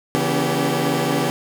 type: tone cluster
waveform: 20% pulse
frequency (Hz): 140 / 166.1 / 242.2 / 283.9 / 390.4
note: C#3 / E3 / B3 / C#4 / G4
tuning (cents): +18 / +13 / -34 / +41 / -7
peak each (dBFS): -20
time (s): 0.15-1.3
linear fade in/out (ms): 0
effects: none